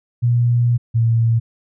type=tone pair in turn; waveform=sine; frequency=120 / 114.95 Hz; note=B2 / A#2; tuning=-49 / -24 cents; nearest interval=minor second; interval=75 cents; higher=first; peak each=-12 dBFS; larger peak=neither; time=0.22-0.78 / 0.94-1.4 s; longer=first; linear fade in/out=20 ms; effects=none